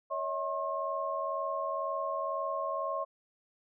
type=tone cluster; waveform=sine; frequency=560 / 642 / 1074 Hz; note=C#5 / E5 / C6; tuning=+18 / -46 / +45 cents; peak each=-37 / -36 / -34 dBFS; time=0.1-3.05 s; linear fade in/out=20 ms; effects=none